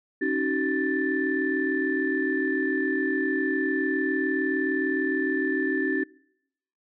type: tone cluster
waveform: sine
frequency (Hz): 272.7 / 312.4 / 379.4 / 1763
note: C#4 / D#4 / F#4 / A6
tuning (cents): -28 / +7 / +43 / +3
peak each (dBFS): -28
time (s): 0.21-6.04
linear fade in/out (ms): 10
effects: noise-tail reverb RT60 0.8 s tail -25 dB re dry + tanh soft clip ceiling -12 dBFS